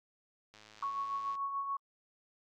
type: click train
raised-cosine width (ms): 0.2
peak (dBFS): -38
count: 88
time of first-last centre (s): 0.54-1.353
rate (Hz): 107
type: tone with tremolo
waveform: sine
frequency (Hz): 1108.7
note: C#6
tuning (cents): 0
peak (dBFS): -32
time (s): 0.82-1.77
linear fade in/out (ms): 5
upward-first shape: sine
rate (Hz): 6.9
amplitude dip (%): 45
effects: AAC 64 kbps